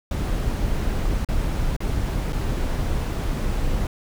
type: noise with dropouts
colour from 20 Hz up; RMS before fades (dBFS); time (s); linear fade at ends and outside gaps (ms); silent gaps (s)
brown; -23; 0.11-3.87; 2; 1.248-1.287 / 1.765-1.804 / 2.325-2.329
effects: none